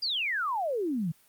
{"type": "exponential sweep", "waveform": "sine", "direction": "down", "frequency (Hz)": [4978, 150], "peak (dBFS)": -27, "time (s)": [0.02, 1.12], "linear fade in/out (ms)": 10, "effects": ["white hiss -62 dBFS RMS until 1.28 s", "Opus 24 kbps"]}